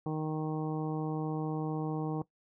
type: harmonic tone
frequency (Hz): 155.56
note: D#3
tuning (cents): 0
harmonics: 1 / 2 / 3 / 4 / 5 / 6 / 7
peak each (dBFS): -34 / -36 / -39 / -50 / -42 / -48 / -49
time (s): 0.06-2.22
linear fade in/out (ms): 2
effects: noise-tail reverb RT60 0.1 s tail -18 dB re dry